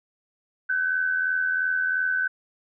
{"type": "tone pair together", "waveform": "sine", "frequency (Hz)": [1517.1, 1600], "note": ["F#6", "G6"], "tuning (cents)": [43, 35], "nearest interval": "minor second", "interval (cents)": 92, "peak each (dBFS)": [-22, -31], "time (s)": [0.69, 2.28], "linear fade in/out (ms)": 10, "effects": []}